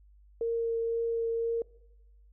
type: tone with vibrato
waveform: sine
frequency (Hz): 460.3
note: A#4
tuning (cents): -22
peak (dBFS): -27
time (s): 0.41-1.62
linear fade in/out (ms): 2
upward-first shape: triangle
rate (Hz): 2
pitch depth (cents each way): 10
effects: noise-tail reverb RT60 1.0 s tail -22 dB re dry + added 50 Hz sine -55 dBFS peak until 2.32 s